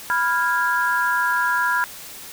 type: chord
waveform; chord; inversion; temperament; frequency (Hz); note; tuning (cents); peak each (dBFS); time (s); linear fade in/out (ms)
sine; F diminished; second; equal with one note detuned; 987.8 / 1396.9 / 1645.9; Cb6 / F6 / Ab6; 0 / 0 / -16; -22; 0.1-1.84; 0
effects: white hiss -38 dBFS RMS until 2.32 s